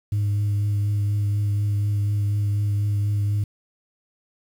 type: tone with vibrato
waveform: sine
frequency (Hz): 102.7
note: G#2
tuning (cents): -19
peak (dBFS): -17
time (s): 0.12-3.44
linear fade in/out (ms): 5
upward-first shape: triangle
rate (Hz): 4.1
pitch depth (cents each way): 19
effects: tanh soft clip ceiling -18 dBFS + 8-bit